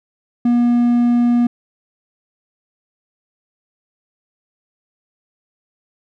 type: tone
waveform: triangle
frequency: 240 Hz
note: B3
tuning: 49 cents flat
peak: -9 dBFS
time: 0.45-1.47 s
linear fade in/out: 5 ms
effects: none